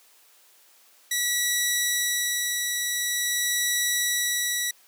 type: tone with tremolo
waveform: 10% pulse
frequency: 1942 Hz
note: B6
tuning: 30 cents flat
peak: -13 dBFS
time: 1.11-4.71 s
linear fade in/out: 5 ms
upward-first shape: sine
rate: 0.46 Hz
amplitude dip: 30%
effects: white hiss -57 dBFS RMS until 4.87 s + high-pass 400 Hz 12 dB/octave